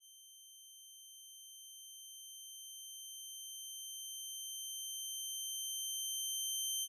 15% pulse tone with level ramp, 3117 Hz, G7, 11 cents flat, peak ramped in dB -50 to -28 dBFS, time 0-6.88 s, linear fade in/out 50 ms, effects resampled to 32000 Hz

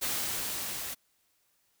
white noise with level ramp, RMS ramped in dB -31 to -38 dBFS, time 0.01-0.95 s, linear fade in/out 20 ms, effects white hiss -72 dBFS RMS until 1.8 s

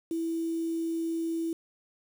sine tone with quantisation, 329.6 Hz, E4, in tune, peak -28 dBFS, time 0.11-1.53 s, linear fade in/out 2 ms, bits 8, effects none

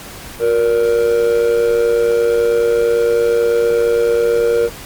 triangle tone with amplitude modulation, 469.2 Hz, A#4, 11 cents sharp, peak -6 dBFS, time 0.39-4.7 s, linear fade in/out 50 ms, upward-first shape sine, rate 109 Hz, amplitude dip 70%, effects pink hiss -33 dBFS RMS until 4.85 s + Opus 48 kbps

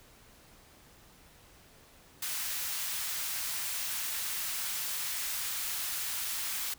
white high-pass noise, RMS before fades -35 dBFS, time 2.22-6.74 s, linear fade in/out 5 ms, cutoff 1100 Hz, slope 12 dB/octave, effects pink hiss -58 dBFS RMS until 6.78 s

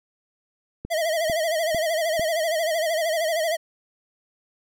click train, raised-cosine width 3 ms, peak -19 dBFS, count 4, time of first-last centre 0.85-2.195 s, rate 2.23 Hz
square tone with vibrato, 647 Hz, E5, 32 cents flat, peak -22 dBFS, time 0.9-3.57 s, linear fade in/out 20 ms, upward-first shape sine, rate 13 Hz, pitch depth 94 cents each way
effects none

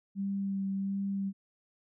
sine tone with vibrato, 196 Hz, G3, in tune, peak -30 dBFS, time 0.15-1.33 s, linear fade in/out 50 ms, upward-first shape sine, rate 1.4 Hz, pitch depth 14 cents each way, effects none

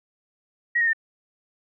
sine tone with pitch steps, 1900 / 1852.3 / 1805.8 Hz, A#6 / A#6 / A6, +33 / -12 / +44 cents, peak -18 dBFS, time 0.75-0.933 s, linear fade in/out 10 ms, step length 61 ms, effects none

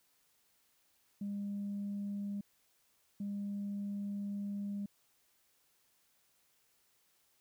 sine tone bursts at uneven times, 201.9 Hz, G#3, 49 cents flat, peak -35 dBFS, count 2, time 1.21-2.41 / 3.2-4.86 s, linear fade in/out 5 ms, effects tanh soft clip ceiling -33 dBFS + white hiss -73 dBFS RMS until 7.4 s

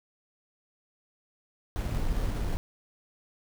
brown noise with sample-and-hold, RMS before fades -29 dBFS, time 1.76-2.57 s, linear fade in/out 0 ms, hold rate 4900 Hz, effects none

